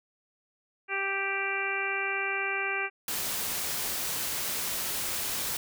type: harmonic tone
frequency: 392 Hz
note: G4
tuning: in tune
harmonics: 1 / 2 / 3 / 4 / 5 / 6 / 7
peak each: -37 / -38 / -38 / -34 / -37 / -32 / -38 dBFS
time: 0.88-2.9 s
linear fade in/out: 50 ms
type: noise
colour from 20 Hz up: white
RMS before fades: -32 dBFS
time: 3.08-5.57 s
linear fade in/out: 2 ms
effects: none